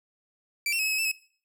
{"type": "tone with pitch steps", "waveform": "sawtooth", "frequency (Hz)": [2333, 2714, 2563, 2579, 2555, 2648, 2568], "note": ["D7", "E7", "E7", "E7", "D#7", "E7", "E7"], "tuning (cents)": [-12, 50, -49, -39, 45, 7, -46], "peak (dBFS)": -22, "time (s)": [0.66, 1.115], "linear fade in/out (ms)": 2, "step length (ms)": 65, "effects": ["noise-tail reverb RT60 0.5 s tail -21 dB re dry"]}